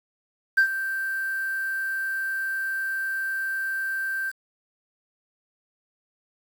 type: tone with ADSR envelope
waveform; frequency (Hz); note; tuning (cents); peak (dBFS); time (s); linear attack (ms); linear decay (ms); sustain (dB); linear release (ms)
sine; 1568; G6; 0; -11; 0.57-4.32; 13; 86; -14; 34
effects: tanh soft clip ceiling -13 dBFS + 7-bit